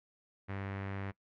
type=tone with low-pass filter; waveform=sawtooth; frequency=98 Hz; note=G2; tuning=in tune; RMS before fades=-40 dBFS; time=0.48-1.12 s; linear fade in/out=20 ms; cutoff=2000 Hz; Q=2.1; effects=noise-tail reverb RT60 0.1 s tail -21 dB re dry